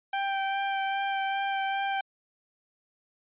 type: tone with vibrato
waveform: sawtooth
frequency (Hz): 784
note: G5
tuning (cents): 0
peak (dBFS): -23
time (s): 0.13-2.01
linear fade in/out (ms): 5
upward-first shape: sine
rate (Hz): 2.5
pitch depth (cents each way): 13
effects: resampled to 8000 Hz